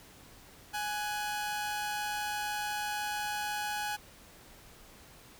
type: tone pair together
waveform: sawtooth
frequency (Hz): 834 / 1486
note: G#5 / F#6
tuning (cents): +7 / +7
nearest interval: minor seventh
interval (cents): 1000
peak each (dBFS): -30 / -36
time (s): 0.73-3.97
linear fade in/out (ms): 20
effects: pink hiss -55 dBFS RMS until 5.39 s